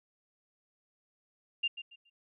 sine tone with echo, 2794 Hz, F7, in tune, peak -27 dBFS, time 1.63-1.68 s, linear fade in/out 10 ms, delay 140 ms, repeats 3, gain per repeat -12 dB, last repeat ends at 2.1 s, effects none

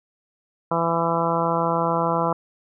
harmonic tone, 167.2 Hz, E3, 25 cents sharp, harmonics 1 / 2 / 3 / 4 / 5 / 6 / 7 / 8, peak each -27 / -30 / -26 / -27 / -28 / -25 / -29 / -30 dBFS, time 0.71-2.33 s, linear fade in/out 5 ms, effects none

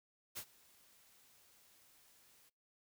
white noise with ADSR envelope, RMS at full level -43 dBFS, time 0.35-2.5 s, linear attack 25 ms, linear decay 70 ms, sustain -24 dB, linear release 18 ms, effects noise-tail reverb RT60 0.3 s tail -25 dB re dry

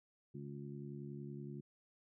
harmonic tone, 70.7 Hz, C#2, 35 cents sharp, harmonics 2 / 3 / 4 / 5, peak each -47 / -50 / -56 / -52 dBFS, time 0.34-1.61 s, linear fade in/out 10 ms, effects none

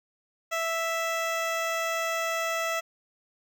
15% pulse tone with notch filter, 659.3 Hz, E5, in tune, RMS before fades -29 dBFS, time 0.51-2.81 s, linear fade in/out 20 ms, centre 11000 Hz, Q 1.8, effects none

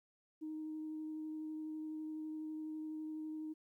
sine tone with vibrato, 311.1 Hz, D#4, in tune, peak -40 dBFS, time 0.41-3.54 s, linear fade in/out 20 ms, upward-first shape triangle, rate 12 Hz, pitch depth 12 cents each way, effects tanh soft clip ceiling -36 dBFS + 13-bit

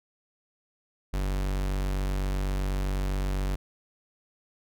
45% pulse tone, 47.86 Hz, G1, 41 cents flat, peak -26 dBFS, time 1.13-3.56 s, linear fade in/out 10 ms, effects none

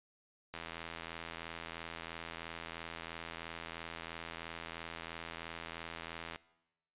click train, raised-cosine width 0.3 ms, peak -26 dBFS, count 484, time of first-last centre 0.54-6.359 s, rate 83 Hz, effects noise-tail reverb RT60 0.9 s tail -20 dB re dry + resampled to 8000 Hz

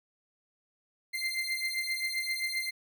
30% pulse beating tone pair, 2084 / 2091.6 Hz, C7 / C7, -7 / -1 cents, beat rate 7.6 Hz, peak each -31 dBFS, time 1.13-2.71 s, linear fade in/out 20 ms, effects none

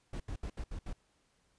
brown noise bursts at uneven times, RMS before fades -39 dBFS, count 6, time 0.13-0.2 / 0.28-0.36 / 0.43-0.5 / 0.57-0.64 / 0.71-0.79 / 0.86-0.93 s, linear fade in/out 5 ms, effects pink hiss -73 dBFS RMS until 1.58 s + resampled to 22050 Hz

